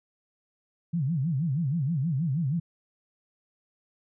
sine tone with vibrato, 150 Hz, D3, 37 cents sharp, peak -24 dBFS, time 0.93-2.6 s, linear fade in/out 10 ms, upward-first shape sine, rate 6.3 Hz, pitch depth 270 cents each way, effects none

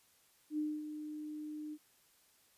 sine tone with ADSR envelope, 303.1 Hz, D#4, 45 cents flat, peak -32 dBFS, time 0.5-1.78 s, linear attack 80 ms, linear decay 240 ms, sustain -9 dB, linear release 50 ms, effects white hiss -69 dBFS RMS until 2.57 s + resampled to 32000 Hz

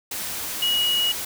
sine tone in noise, 2903 Hz, F#7, 34 cents flat, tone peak -19 dBFS, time 0.62-1.12 s, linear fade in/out 5 ms, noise white, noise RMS -30 dBFS, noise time 0.11-1.25 s, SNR +8 dB, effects none

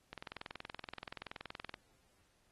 click train, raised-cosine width 0.3 ms, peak -28 dBFS, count 35, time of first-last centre 0.13-1.741 s, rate 21.1 Hz, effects pink hiss -73 dBFS RMS until 2.51 s + AAC 32 kbps

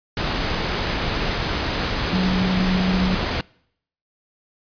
sine tone in noise, 185 Hz, F#3, in tune, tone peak -18 dBFS, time 2.13-3.15 s, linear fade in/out 2 ms, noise pink, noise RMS -23 dBFS, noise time 0.17-3.41 s, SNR +2 dB, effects noise-tail reverb RT60 0.7 s tail -25 dB re dry + resampled to 11025 Hz

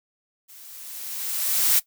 blue noise with level ramp, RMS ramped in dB -47 to -17 dBFS, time 0.48-1.8 s, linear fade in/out 20 ms, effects noise-tail reverb RT60 0.1 s tail -18 dB re dry

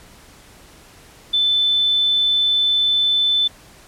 sine tone, 3520 Hz, A7, in tune, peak -14 dBFS, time 1.33-3.48 s, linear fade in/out 10 ms, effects pink hiss -46 dBFS RMS until 3.87 s + low-pass 12000 Hz 12 dB/octave

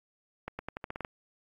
accelerating click train, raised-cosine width 0.5 ms, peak -21 dBFS, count 9, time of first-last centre 0.48-1.048 s, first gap 110 ms, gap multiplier 0.87, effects AAC 48 kbps

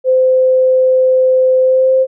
sine tone with pitch glide, 516 to 523.5 Hz, C5 to C5, -24 to +1 cents, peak -7 dBFS, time 0.04-2.07 s, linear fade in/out 50 ms, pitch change +25 cents, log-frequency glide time 1.61-1.94 s, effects none

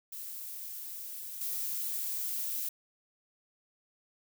violet noise with level steps, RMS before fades -42 / -35 dBFS, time 0.12-2.69 s, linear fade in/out 5 ms, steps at 1.41 s, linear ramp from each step 2 ms, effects none

